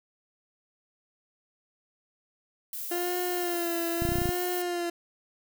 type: noise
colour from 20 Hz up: violet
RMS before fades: -36 dBFS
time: 2.73-4.62 s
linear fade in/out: 2 ms
type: tone with vibrato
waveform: 30% pulse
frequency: 347.5 Hz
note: F4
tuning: 9 cents flat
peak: -26 dBFS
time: 2.91-4.9 s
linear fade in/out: 5 ms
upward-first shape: sine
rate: 0.8 Hz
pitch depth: 53 cents each way
type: clicks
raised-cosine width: 5 ms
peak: -18 dBFS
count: 9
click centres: 4.021 / 4.052 / 4.09 / 4.12 / 4.156 / 4.186 / 4.218 / 4.256 / 4.291 s
effects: none